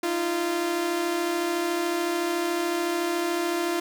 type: tone pair together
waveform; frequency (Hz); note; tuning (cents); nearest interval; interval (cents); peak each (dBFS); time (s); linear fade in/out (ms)
sawtooth; 311 / 344.8; D#4 / F4; -1 / -22; major second; 179; -28 / -21; 0.03-3.8; 5
effects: none